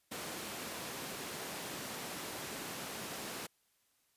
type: high-pass noise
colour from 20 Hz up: pink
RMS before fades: -43 dBFS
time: 0.11-3.47 s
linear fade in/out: 10 ms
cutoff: 190 Hz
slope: 12 dB/octave
effects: white hiss -75 dBFS RMS until 4.16 s + resampled to 32000 Hz